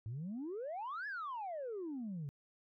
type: exponential two-way sweep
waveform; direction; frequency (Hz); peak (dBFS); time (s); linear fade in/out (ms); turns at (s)
sine; up then down; 103.83 to 1746 to 134.4; -38; 0.06-2.29; 0; 1.07
effects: tanh soft clip ceiling -37 dBFS